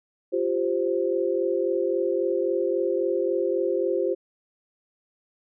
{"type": "chord", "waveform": "sine", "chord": "F suspended second", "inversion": "none", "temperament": "just", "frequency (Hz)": [349.2, 392.9, 523.8], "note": ["F4", "G4", "C5"], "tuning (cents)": [0, 4, 2], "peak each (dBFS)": -26, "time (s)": [0.32, 4.15], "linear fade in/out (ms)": 20, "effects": []}